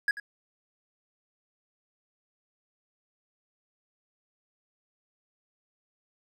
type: tone with echo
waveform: triangle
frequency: 1661.2 Hz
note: G#6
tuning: in tune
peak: -20 dBFS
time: 0.08-0.11 s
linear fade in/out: 2 ms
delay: 89 ms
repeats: 1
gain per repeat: -14 dB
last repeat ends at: 0.199 s
effects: none